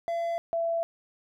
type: tone pair in turn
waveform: triangle / sine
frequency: 677 / 669.2 Hz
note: E5 / E5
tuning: +46 / +26 cents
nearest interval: unison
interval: 20 cents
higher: first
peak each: -25 dBFS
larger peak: neither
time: 0.08-0.38 / 0.53-0.83 s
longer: neither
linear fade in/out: 0 ms
effects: none